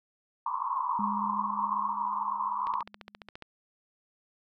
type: band-pass noise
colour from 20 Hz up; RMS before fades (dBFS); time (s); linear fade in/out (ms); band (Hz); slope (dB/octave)
white; -31; 0.46-2.83; 5; 930 to 1100; 96
type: tone with exponential decay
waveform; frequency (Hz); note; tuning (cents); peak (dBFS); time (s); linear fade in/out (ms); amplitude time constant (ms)
sine; 205.9; G#3; -15; -31; 0.99-3.29; 2; 500
type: click train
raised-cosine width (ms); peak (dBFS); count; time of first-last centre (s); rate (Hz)
0.3; -26; 12; 2.67-3.423; 14.6
effects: none